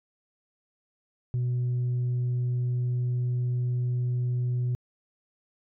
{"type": "tone", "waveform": "sine", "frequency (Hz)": 123.47, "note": "B2", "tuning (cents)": 0, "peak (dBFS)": -22, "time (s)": [1.34, 4.75], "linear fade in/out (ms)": 0, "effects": ["tanh soft clip ceiling -23 dBFS"]}